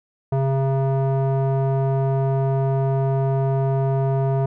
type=tone with low-pass filter; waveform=square; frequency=135 Hz; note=C#3; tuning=45 cents flat; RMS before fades=-20 dBFS; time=0.32-4.46 s; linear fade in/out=5 ms; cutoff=770 Hz; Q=1.8; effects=none